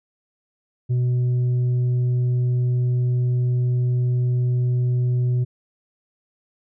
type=tone with tanh clipping; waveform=triangle; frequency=123.9 Hz; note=B2; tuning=6 cents sharp; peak=-18 dBFS; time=0.89-5.45 s; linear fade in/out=20 ms; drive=8 dB; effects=none